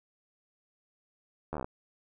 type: slowing click train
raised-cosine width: 1 ms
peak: -21 dBFS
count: 9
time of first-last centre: 1.53-1.645 s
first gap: 12 ms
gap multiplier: 1.05
effects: none